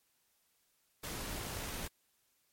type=noise with amplitude modulation; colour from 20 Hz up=pink; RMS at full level=-40 dBFS; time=1.03-1.88 s; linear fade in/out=10 ms; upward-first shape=sine; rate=57.9 Hz; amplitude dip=25%; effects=white hiss -75 dBFS RMS until 2.52 s + MP3 64 kbps